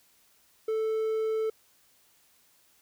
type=tone; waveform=triangle; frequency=440 Hz; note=A4; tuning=in tune; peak=-24 dBFS; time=0.68-1.5 s; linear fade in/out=5 ms; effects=white hiss -64 dBFS RMS until 2.81 s